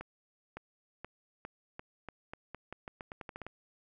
accelerating click train, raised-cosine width 0.5 ms, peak -27 dBFS, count 17, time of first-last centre 0.01-3.466 s, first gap 560 ms, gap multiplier 0.85, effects none

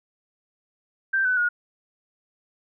sine tone with pitch steps, 1568 / 1503.3 / 1441.2 Hz, G6 / F#6 / F#6, 0 / +27 / -46 cents, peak -19 dBFS, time 1.13-1.49 s, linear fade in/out 10 ms, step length 120 ms, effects none

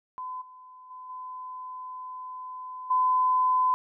sine tone with level steps, 1015 Hz, B5, 47 cents sharp, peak -33 / -46 / -40 / -36 / -20 dBFS, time 0.18-3.74 s, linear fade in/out 0 ms, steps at 0.41 / 0.9 / 1.09 / 2.9 s, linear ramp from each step 10 ms, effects none

